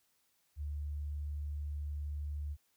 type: tone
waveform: sine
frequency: 73.42 Hz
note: D2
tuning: in tune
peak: -36 dBFS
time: 0.56-2.57 s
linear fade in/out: 50 ms
effects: white hiss -75 dBFS RMS until 2.76 s